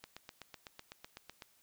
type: click train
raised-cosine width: 0.2 ms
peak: -29 dBFS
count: 12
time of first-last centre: 0.04-1.422 s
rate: 7.96 Hz
effects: white hiss -69 dBFS RMS until 1.62 s